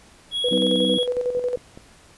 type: tone with vibrato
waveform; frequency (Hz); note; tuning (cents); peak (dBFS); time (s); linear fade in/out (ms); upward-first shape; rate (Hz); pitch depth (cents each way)
triangle; 3322; G#7; 0; -21; 0.31-1.07; 50; triangle; 20; 19
type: tone with tremolo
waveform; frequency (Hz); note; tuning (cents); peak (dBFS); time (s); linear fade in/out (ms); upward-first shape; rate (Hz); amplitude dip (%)
sine; 493.9; B4; 0; -19; 0.44-1.56; 5; square; 11; 55
type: harmonic tone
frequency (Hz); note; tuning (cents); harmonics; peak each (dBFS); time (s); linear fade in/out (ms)
64; C2; -38; 3 / 4 / 5; -24 / -25 / -26; 0.51-0.98; 5
type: click train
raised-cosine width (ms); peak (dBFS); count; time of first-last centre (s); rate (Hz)
2; -26; 4; 1.17-1.775; 4.96
effects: pink hiss -51 dBFS RMS until 2.17 s + resampled to 24000 Hz